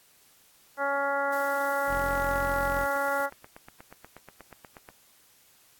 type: harmonic tone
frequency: 279.7 Hz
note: C#4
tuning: 16 cents sharp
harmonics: 1 / 2 / 3 / 4 / 5 / 6 / 7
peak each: -42 / -30 / -31 / -35 / -30 / -39 / -39 dBFS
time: 0.77-3.3 s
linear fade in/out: 50 ms
type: noise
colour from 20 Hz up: blue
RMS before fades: -45 dBFS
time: 1.32-3.26 s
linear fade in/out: 5 ms
type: tone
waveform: sawtooth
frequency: 44.03 Hz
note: F1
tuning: 15 cents sharp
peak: -30 dBFS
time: 1.87-2.87 s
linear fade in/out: 50 ms
type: click train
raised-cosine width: 0.5 ms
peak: -30 dBFS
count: 26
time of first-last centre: 1.88-4.888 s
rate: 8.31 Hz
effects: white hiss -60 dBFS RMS until 5.79 s + AAC 64 kbps